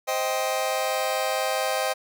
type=chord; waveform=sawtooth; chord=C minor; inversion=none; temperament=just; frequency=523.3 / 627.9 / 784.9 Hz; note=C5 / Eb5 / G5; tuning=0 / +16 / +2 cents; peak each=-24 dBFS; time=0.07-1.94 s; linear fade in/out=20 ms; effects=none